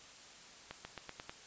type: accelerating click train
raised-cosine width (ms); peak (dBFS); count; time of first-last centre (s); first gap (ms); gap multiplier
0.3; -27; 6; 0.71-1.295; 140; 0.91
effects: white hiss -55 dBFS RMS until 1.46 s + resampled to 16000 Hz